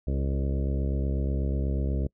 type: harmonic tone with a mistuned harmonic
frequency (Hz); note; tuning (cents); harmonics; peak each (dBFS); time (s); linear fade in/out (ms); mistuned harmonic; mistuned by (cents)
68.2; C#2; -28; 1 / 2 / 3 / 4 / 5 / 6 / 7 / 8 / 9; -26 / -32 / -36 / -38 / -40 / -42 / -43 / -44 / -45; 0.07-2.07; 5; 6; +21
effects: noise-tail reverb RT60 0.1 s tail -26 dB re dry